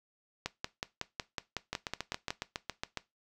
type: two click trains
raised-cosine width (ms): 0.2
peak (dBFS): -16 / -17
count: 11 / 10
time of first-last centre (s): 0.46-2.305 / 1.73-2.973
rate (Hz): 5.42 / 7.24
effects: noise-tail reverb RT60 0.2 s tail -18 dB re dry